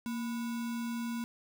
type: tone with sample-and-hold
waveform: sine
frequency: 233.1 Hz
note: A#3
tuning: in tune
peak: -33 dBFS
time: 0.06-1.24 s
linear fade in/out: 0 ms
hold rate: 1225 Hz
effects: none